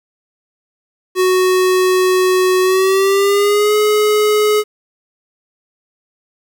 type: tone with pitch glide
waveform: square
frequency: 370 to 422.6 Hz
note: F#4 to G#4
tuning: 0 to +30 cents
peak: -11 dBFS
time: 1.15-4.64 s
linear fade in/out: 50 ms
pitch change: +230 cents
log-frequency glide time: 2.61-3.75 s
effects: 8-bit